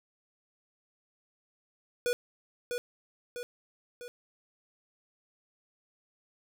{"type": "tone with echo", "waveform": "square", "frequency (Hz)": 486.7, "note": "B4", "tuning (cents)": -25, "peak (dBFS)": -27, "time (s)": [2.06, 2.13], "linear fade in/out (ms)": 0, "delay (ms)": 650, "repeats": 3, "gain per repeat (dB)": -5, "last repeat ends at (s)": 4.08, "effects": []}